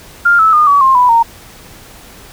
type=tone with pitch steps; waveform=sine; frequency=1400 / 1306.2 / 1218.8 / 1137.2 / 1061 / 989.9 / 923.7 Hz; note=F6 / E6 / D#6 / C#6 / C6 / B5 / A#5; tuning=+4 / -16 / -36 / +44 / +24 / +4 / -16 cents; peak=-5 dBFS; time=0.25-1.23 s; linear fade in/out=10 ms; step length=140 ms; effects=pink hiss -37 dBFS RMS until 2.32 s